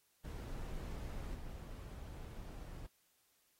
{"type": "noise with level steps", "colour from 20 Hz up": "brown", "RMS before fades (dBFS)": [-44, -48], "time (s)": [0.24, 2.87], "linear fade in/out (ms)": 10, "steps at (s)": 1.34, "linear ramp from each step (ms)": 10, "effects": ["white hiss -75 dBFS RMS until 3.59 s", "AAC 48 kbps"]}